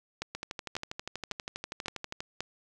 two click trains, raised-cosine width 0.2 ms, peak -16 / -19 dBFS, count 5 / 24, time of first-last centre 0.22-2.406 / 0.35-2.205 s, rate 1.83 / 12.4 Hz, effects none

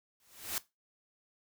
white noise with exponential growth, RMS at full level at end -32 dBFS, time 0.2-0.58 s, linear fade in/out 1 ms, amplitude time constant 81 ms, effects noise-tail reverb RT60 0.2 s tail -17 dB re dry

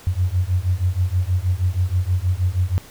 sine beating tone pair, 87.9 / 94.2 Hz, F2 / F#2, +12 / +32 cents, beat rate 6.3 Hz, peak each -20 dBFS, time 0.07-2.78 s, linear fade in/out 0 ms, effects pink hiss -44 dBFS RMS until 2.9 s

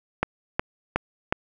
click train, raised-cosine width 0.5 ms, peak -6 dBFS, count 4, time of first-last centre 0.23-1.325 s, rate 2.74 Hz, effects none

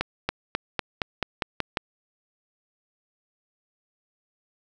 accelerating click train, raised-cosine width 0.3 ms, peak -8 dBFS, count 9, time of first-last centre 0.01-1.772 s, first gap 280 ms, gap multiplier 0.93, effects none

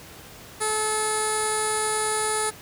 15% pulse tone with low-pass filter, 431.6 Hz, A4, 33 cents flat, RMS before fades -25 dBFS, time 0.6-2.51 s, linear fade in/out 20 ms, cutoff 9700 Hz, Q 9.8, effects pink hiss -44 dBFS RMS until 2.61 s + high-pass 60 Hz 12 dB/octave

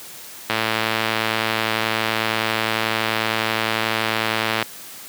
click train, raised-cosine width 0.3 ms, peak -3 dBFS, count 459, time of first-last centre 0.5-4.626 s, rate 111 Hz, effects white hiss -38 dBFS RMS until 5.08 s + high-pass 100 Hz 12 dB/octave

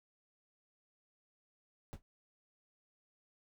brown noise with exponential decay, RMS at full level -36 dBFS, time 1.93-2.02 s, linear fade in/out 0 ms, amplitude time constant 18 ms, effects none

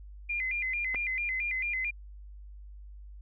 sine tone with vibrato, 2217 Hz, C#7, in tune, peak -29 dBFS, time 0.29-1.91 s, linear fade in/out 10 ms, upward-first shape square, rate 4.5 Hz, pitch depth 140 cents each way
clicks, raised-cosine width 0.5 ms, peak -29 / -23 dBFS, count 2, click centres 0.943 / 0.947 s
effects added 50 Hz sine -44 dBFS peak until 3.21 s

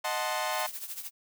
sawtooth chord, D# diminished seventh, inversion none, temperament equal, 622.3 / 740 / 880 / 1046.5 Hz, D#5 / F#5 / A5 / C6, 0 / 0 / 0 / 0 cents, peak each -31 dBFS, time 0.04-0.67 s, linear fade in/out 10 ms
blue noise with tremolo, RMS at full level -36 dBFS, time 0.51-1.11 s, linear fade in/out 50 ms, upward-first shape triangle, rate 13 Hz, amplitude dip 80%
effects none

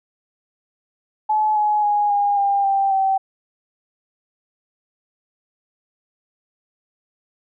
sine tone with pitch steps, 857 / 842.3 / 827.8 / 813.6 / 799.6 / 785.9 / 772.4 Hz, A5 / G#5 / G#5 / G#5 / G5 / G5 / G5, -46 / +24 / -6 / -36 / +34 / +4 / -26 cents, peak -15 dBFS, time 1.29-3.18 s, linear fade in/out 10 ms, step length 270 ms, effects none

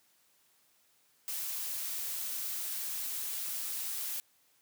blue noise, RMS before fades -37 dBFS, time 1.28-4.2 s, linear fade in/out 0 ms, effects white hiss -69 dBFS RMS until 4.61 s + high-pass 100 Hz 12 dB/octave

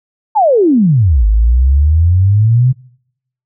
sine exponential two-way sweep, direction down then up, 910 to 50.6 to 131.8 Hz, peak -6 dBFS, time 0.35-2.73 s, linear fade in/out 20 ms, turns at 1.26 s, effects noise-tail reverb RT60 0.8 s tail -26 dB re dry

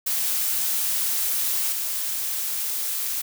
blue noise with level steps, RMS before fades -24 / -27 dBFS, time 0.06-3.22 s, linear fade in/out 10 ms, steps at 1.72 s, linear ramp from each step 5 ms, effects none

